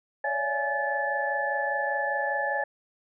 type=tone cluster; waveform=sine; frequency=559 / 584 / 673 / 835 / 1738 Hz; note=C#5 / D5 / E5 / G#5 / A6; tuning=+14 / -10 / +36 / +9 / -22 cents; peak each=-32 / -37 / -36 / -30 / -29 dBFS; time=0.24-2.64 s; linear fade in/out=5 ms; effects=none